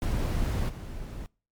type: noise with level steps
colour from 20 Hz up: brown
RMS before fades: -27 / -38 dBFS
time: 0.02-1.26 s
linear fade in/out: 0 ms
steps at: 0.68 s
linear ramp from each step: 20 ms
effects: noise-tail reverb RT60 0.4 s tail -26 dB re dry + MP3 96 kbps